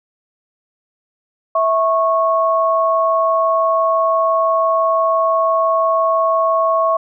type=tone pair together; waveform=sine; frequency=654.1 / 1100 Hz; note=E5 / C#6; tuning=-14 / -14 cents; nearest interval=major sixth; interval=900 cents; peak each=-15 dBFS; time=1.55-6.97 s; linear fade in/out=5 ms; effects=none